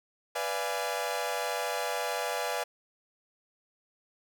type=chord; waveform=sawtooth; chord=B diminished seventh; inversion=none; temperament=equal with one note detuned; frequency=493.9 / 587.3 / 685.7 / 830.6 Hz; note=B4 / D5 / F5 / Ab5; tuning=0 / 0 / -32 / 0 cents; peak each=-32 dBFS; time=0.35-2.64 s; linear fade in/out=10 ms; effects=none